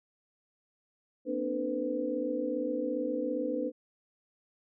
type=tone cluster; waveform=sine; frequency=239.9 / 262.6 / 297.5 / 457.9 / 505 Hz; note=A#3 / C4 / D4 / A#4 / B4; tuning=+50 / +6 / +22 / -31 / +39 cents; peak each=-39 / -39 / -34 / -40 / -33 dBFS; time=1.25-3.72 s; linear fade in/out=50 ms; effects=none